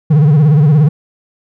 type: tone with vibrato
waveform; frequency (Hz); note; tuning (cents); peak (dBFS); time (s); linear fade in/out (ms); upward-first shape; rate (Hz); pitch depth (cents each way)
triangle; 149.3; D3; +29; -3; 0.1-0.89; 10; sine; 17; 130
effects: none